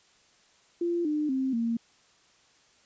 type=tone with pitch steps; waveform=sine; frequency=344.2 / 301.4 / 263.9 / 231.1 Hz; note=F4 / D4 / C4 / A#3; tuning=-25 / +45 / +15 / -15 cents; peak=-25 dBFS; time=0.81-1.77 s; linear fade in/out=5 ms; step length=240 ms; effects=white hiss -62 dBFS RMS until 2.85 s + resampled to 16000 Hz